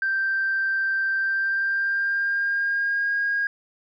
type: tone with pitch glide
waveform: sine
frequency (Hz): 1568 to 1630.8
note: G6 to G#6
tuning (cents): 0 to -32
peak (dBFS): -20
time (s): 0.02-3.47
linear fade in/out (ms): 2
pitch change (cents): +68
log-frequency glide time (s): 1.17-3.14
effects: tanh soft clip ceiling -16 dBFS